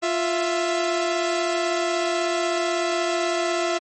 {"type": "tone pair together", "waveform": "sawtooth", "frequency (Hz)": [349.6, 663], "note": ["F4", "E5"], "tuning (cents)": [2, 10], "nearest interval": "major seventh", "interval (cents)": 1108, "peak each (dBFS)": -20, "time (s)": [0.02, 3.79], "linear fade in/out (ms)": 20, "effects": ["MP3 32 kbps"]}